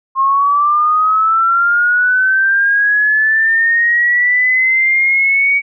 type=linear sweep; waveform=sine; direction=up; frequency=1065 to 2261 Hz; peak=-9 dBFS; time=0.15-5.62 s; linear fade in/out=50 ms; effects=none